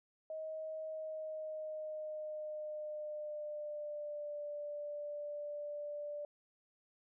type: tone with pitch glide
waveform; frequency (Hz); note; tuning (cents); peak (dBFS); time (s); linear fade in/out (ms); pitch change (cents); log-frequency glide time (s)
sine; 630 to 587.8; D#5 to D5; +21 to +1; -40; 0.3-6.25; 2; -120; 0.88-4.43
effects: none